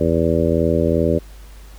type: harmonic tone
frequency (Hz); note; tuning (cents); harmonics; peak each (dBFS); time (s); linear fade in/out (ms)
82.6; E2; +4; 1 / 2 / 3 / 4 / 5 / 6 / 7; -22 / -22 / -22 / -22 / -22 / -22 / -22; 0-1.19; 10
effects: added 50 Hz sine -37 dBFS peak until 1.78 s + pink hiss -48 dBFS RMS until 1.78 s